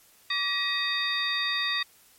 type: tone cluster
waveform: sine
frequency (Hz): 1154 / 1911 / 2528 / 3680 / 4658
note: D6 / A#6 / D#7 / A#7 / D8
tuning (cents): -31 / +43 / +27 / -23 / -15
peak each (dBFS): -35 / -29 / -35 / -29 / -34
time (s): 0.3-1.83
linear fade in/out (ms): 5
effects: white hiss -58 dBFS RMS until 2.18 s + MP3 64 kbps